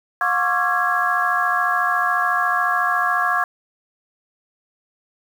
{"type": "tone cluster", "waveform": "sine", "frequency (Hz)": [718, 1086, 1160, 1356, 1657], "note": ["F5", "C#6", "D6", "E6", "G#6"], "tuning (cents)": [48, -36, -22, 49, -4], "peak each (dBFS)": [-24, -23, -23, -26, -21], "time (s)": [0.21, 3.44], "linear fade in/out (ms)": 2, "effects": ["7-bit"]}